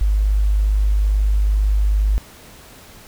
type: tone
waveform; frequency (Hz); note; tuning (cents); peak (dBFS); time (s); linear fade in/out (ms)
sine; 51.1; G#1; -27; -13; 0.01-2.18; 0
effects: pink hiss -43 dBFS RMS until 3.07 s